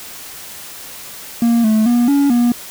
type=tone with pitch steps; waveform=triangle; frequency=233.8 / 217.3 / 240.2 / 282.2 / 240.1 Hz; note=A#3 / A3 / B3 / C#4 / B3; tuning=+5 / -21 / -48 / +31 / -49 cents; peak=-8 dBFS; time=1.42-2.52 s; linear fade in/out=2 ms; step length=220 ms; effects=white hiss -33 dBFS RMS until 2.7 s